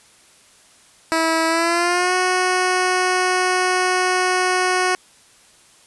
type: tone with pitch glide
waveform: 10% pulse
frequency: 325.1 to 367 Hz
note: E4 to F#4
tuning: -24 to -14 cents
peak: -8 dBFS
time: 1.12-4.95 s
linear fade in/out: 0 ms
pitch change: +210 cents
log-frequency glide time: 1.47-2.14 s
effects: white hiss -51 dBFS RMS until 5.86 s + resampled to 24000 Hz